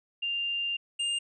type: tone pair in turn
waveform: sine / square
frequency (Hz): 2794 / 2809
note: F7 / F7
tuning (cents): 0 / +9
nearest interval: unison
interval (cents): 9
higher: second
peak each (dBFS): -28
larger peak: neither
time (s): 0.22-0.77 / 0.99-1.19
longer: first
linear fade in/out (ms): 10
effects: resampled to 24000 Hz